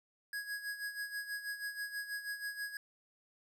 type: tone with tremolo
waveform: square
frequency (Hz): 1661.2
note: G#6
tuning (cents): 0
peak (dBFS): -37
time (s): 0.33-2.77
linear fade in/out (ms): 2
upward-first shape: sine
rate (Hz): 6.2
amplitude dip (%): 70
effects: none